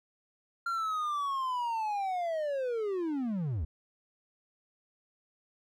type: linear sweep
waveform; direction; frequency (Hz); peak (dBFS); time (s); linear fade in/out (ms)
triangle; down; 1389 to 66; -28; 0.66-3.65; 5
effects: none